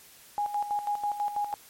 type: tone with tremolo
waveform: sine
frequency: 825 Hz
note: G#5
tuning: 12 cents flat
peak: -25 dBFS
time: 0.38-1.54 s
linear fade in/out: 0 ms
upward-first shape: square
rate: 6.1 Hz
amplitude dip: 65%
effects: white hiss -53 dBFS RMS until 1.69 s + MP3 64 kbps